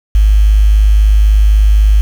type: tone with quantisation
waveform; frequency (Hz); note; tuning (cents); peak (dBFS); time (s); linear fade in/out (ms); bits
sine; 51.91; G#1; 0; -4; 0.15-2.01; 0; 5
effects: none